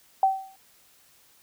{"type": "tone with exponential decay", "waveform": "sine", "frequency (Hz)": 770, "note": "G5", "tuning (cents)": -31, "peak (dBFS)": -14, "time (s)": [0.23, 0.56], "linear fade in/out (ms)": 2, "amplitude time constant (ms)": 71, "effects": ["white hiss -59 dBFS RMS until 1.42 s"]}